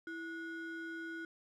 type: ring-modulated tone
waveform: triangle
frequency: 895 Hz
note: A5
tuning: 29 cents sharp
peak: -36 dBFS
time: 0.07-1.25 s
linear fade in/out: 2 ms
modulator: 565 Hz
effects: none